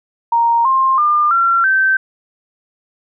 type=tone with pitch steps; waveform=sine; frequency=932.3 / 1058.6 / 1202.1 / 1365 / 1549.9 Hz; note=A#5 / C6 / D6 / F6 / G6; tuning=0 / +20 / +40 / -40 / -20 cents; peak=-10 dBFS; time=0.32-1.97 s; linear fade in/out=5 ms; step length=330 ms; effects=none